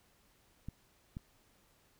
clicks, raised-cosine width 5 ms, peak -29 dBFS, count 2, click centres 0.686 / 1.169 s, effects pink hiss -69 dBFS RMS until 1.99 s

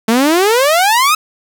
sawtooth exponential sweep, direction up, 216.8 to 1300 Hz, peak -5 dBFS, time 0.08-1.15 s, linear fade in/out 5 ms, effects 7-bit

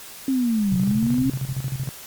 sine linear two-way sweep, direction down then up, 272.3 to 181.2 to 272.3 Hz, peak -18 dBFS, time 0.28-1.3 s, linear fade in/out 2 ms, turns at 0.77 s
sine tone with tremolo, 131.9 Hz, C3, 14 cents sharp, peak -22 dBFS, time 0.72-1.89 s, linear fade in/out 0 ms, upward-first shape square, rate 13 Hz, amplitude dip 75%
effects white hiss -40 dBFS RMS until 2.06 s + Opus 48 kbps

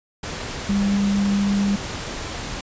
sine tone in noise, 200.3 Hz, G3, 38 cents sharp, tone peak -17 dBFS, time 0.69-1.76 s, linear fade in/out 5 ms, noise pink, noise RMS -30 dBFS, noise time 0.23-2.61 s, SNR +10 dB, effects resampled to 16000 Hz

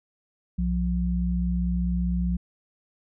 sine tone pair together, 62.09 / 177.5 Hz, B1 / F3, +10 / +28 cents, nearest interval octave + tritone, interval 1818 cents, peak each -25 dBFS, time 0.58-2.37 s, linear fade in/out 10 ms, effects none

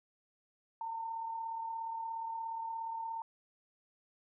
sine tone with amplitude modulation, 907 Hz, A#5, 48 cents flat, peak -35 dBFS, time 0.81-3.22 s, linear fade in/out 2 ms, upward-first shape sine, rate 37 Hz, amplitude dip 40%, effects none

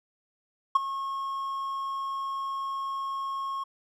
triangle tone with ADSR envelope, 1088 Hz, C#6, 33 cents flat, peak -11 dBFS, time 0.75-3.64 s, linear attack 8 ms, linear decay 16 ms, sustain -17 dB, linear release 11 ms, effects tanh soft clip ceiling -12 dBFS

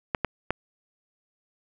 clicks, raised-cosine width 0.5 ms, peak -9 dBFS, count 3, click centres 0.148 / 0.247 / 0.506 s, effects none

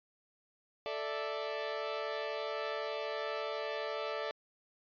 sawtooth chord, A suspended fourth, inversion none, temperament equal, 440 / 587.3 / 659.3 Hz, A4 / D5 / E5, 0 / 0 / 0 cents, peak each -36 / -35 / -38 dBFS, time 0.86-4.31 s, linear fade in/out 0 ms, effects resampled to 11025 Hz

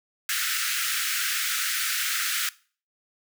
pink high-pass noise, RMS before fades -27 dBFS, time 0.29-2.49 s, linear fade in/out 2 ms, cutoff 1300 Hz, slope 96 dB/octave, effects noise-tail reverb RT60 0.4 s tail -20 dB re dry

